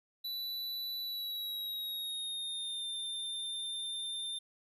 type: tone with pitch glide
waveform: square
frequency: 3966 to 3595 Hz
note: B7 to A7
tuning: +7 to +36 cents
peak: -37 dBFS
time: 0.24-4.39 s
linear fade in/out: 10 ms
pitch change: -171 cents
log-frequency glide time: 1.01-2.9 s
effects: none